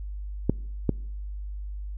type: clicks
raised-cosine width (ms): 3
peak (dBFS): -7 / -8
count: 2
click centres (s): 0.496 / 0.893
effects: noise-tail reverb RT60 0.8 s tail -26 dB re dry + added 50 Hz sine -32 dBFS peak until 1.97 s